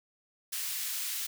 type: high-pass noise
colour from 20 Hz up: white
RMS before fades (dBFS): -35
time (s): 0.52-1.27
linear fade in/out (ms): 10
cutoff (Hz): 1900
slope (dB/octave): 12
effects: none